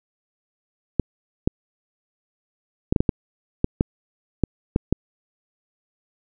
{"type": "clicks", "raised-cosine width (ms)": 3, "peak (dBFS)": -4, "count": 11, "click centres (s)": [0.997, 1.475, 2.925, 2.962, 3.005, 3.092, 3.644, 3.809, 4.437, 4.761, 4.926], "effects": []}